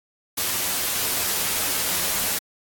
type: noise with comb filter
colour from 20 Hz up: white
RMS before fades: -24 dBFS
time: 0.37-2.39 s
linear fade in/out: 10 ms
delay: 11 ms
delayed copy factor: +0.55
effects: AAC 64 kbps